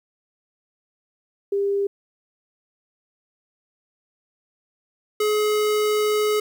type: tone pair in turn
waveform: sine / square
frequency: 399.6 / 423.4 Hz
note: G4 / G#4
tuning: +33 / +33 cents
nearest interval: minor second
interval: 100 cents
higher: second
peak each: -19 dBFS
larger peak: neither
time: 1.52-1.87 / 5.2-6.4 s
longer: second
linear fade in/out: 5 ms
effects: 10-bit